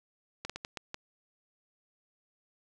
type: slowing click train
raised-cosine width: 0.2 ms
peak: -20 dBFS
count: 6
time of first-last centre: 0.45-0.944 s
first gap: 46 ms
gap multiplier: 1.39
effects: none